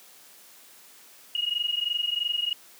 sine tone pair together, 2867 / 2890 Hz, F7 / F#7, +45 / -41 cents, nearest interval unison, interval 14 cents, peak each -28 dBFS, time 1.35-2.53 s, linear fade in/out 2 ms, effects white hiss -52 dBFS RMS until 2.79 s + high-pass 200 Hz 12 dB/octave

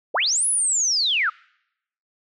sine linear two-way sweep, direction up then down, 306.4 to 10548 to 1169 Hz, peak -18 dBFS, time 0.14-1.3 s, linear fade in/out 10 ms, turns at 0.47 s, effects noise-tail reverb RT60 0.8 s tail -26 dB re dry

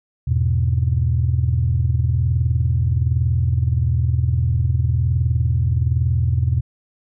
sine chord, E major, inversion none, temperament equal, 82.41 / 103.83 / 123.47 Hz, E2 / G#2 / B2, 0 / 0 / 0 cents, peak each -18 / -22 / -18 dBFS, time 0.27-6.61 s, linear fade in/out 10 ms, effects tanh soft clip ceiling -7 dBFS

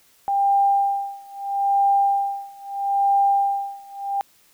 sine tone with tremolo, 796 Hz, G5, 26 cents sharp, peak -14 dBFS, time 0.28-4.21 s, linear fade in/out 0 ms, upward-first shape sine, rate 0.77 Hz, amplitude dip 95%, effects white hiss -57 dBFS RMS until 4.53 s

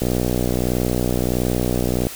click train, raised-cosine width 2 ms, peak -7 dBFS, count 127, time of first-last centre 0.02-2.069 s, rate 61.5 Hz, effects white hiss -34 dBFS RMS until 2.15 s

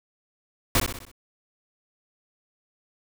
pink noise with echo, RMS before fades -20 dBFS, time 0.75-0.8 s, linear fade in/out 2 ms, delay 63 ms, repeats 5, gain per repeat -6 dB, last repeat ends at 1.115 s, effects none

